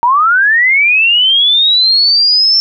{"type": "linear sweep", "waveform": "sine", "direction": "up", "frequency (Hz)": [916, 5410], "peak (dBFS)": -6, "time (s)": [0.03, 2.6], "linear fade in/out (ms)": 0, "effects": []}